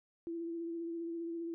sine tone with vibrato, 335.2 Hz, E4, 29 cents sharp, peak -37 dBFS, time 0.27-1.54 s, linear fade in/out 0 ms, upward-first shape triangle, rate 15 Hz, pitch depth 28 cents each way, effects none

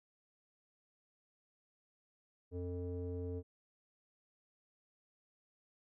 square tone with low-pass filter, 89 Hz, F2, 33 cents sharp, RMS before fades -41 dBFS, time 2.51-3.43 s, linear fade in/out 50 ms, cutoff 420 Hz, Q 4.4, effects none

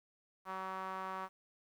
sawtooth tone with band-pass filter, 189 Hz, F#3, 37 cents sharp, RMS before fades -42 dBFS, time 0.45-1.29 s, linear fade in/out 50 ms, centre 1100 Hz, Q 3.1, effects 11-bit

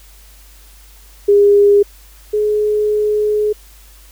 sine tone pair in turn, 406.5 / 421.9 Hz, G#4 / G#4, -37 / +27 cents, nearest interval minor second, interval 64 cents, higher second, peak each -6 / -12 dBFS, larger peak first, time 1.28-1.83 / 2.33-3.53 s, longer second, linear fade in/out 10 ms, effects added 50 Hz sine -41 dBFS peak until 4.11 s + white hiss -46 dBFS RMS until 4.11 s

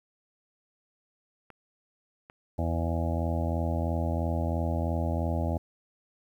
clicks, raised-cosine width 0.5 ms, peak -32 dBFS, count 2, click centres 1.503 / 2.299 s
harmonic tone, 83 Hz, E2, 12 cents sharp, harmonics 1 / 2 / 3 / 4 / 6 / 7 / 8 / 9 / 10, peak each -28 / -35 / -35 / -38 / -41 / -37 / -38 / -43 / -41 dBFS, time 2.58-5.58 s, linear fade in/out 10 ms
effects 10-bit

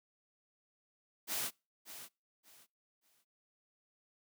white noise with echo, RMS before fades -37 dBFS, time 1.27-1.51 s, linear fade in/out 50 ms, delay 580 ms, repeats 3, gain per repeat -12 dB, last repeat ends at 3.25 s, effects noise-tail reverb RT60 0.3 s tail -26 dB re dry + high-pass 150 Hz 12 dB/octave

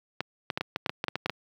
clicks, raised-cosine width 0.3 ms, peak -12 dBFS, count 12, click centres 0.206 / 0.502 / 0.575 / 0.61 / 0.761 / 0.862 / 0.895 / 1.041 / 1.083 / 1.156 / 1.26 / 1.297 s, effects high-pass 100 Hz 12 dB/octave + 9-bit

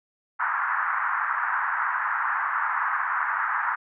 white band-pass noise, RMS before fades -26 dBFS, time 0.39-3.76 s, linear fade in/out 20 ms, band 910 to 1700 Hz, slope 48 dB/octave, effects none

